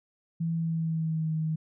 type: tone with pitch glide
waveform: sine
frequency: 165.3 to 157.93 Hz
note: E3 to D#3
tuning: +5 to +26 cents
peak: -26 dBFS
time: 0.4-1.56 s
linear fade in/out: 10 ms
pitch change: -79 cents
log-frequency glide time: 0.54-1.33 s
effects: none